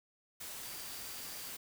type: tone in noise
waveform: sine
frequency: 4707 Hz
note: D8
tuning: 3 cents sharp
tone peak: -54 dBFS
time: 0.63-1.51 s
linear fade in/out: 10 ms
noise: white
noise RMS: -45 dBFS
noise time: 0.4-1.57 s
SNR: -12 dB
effects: none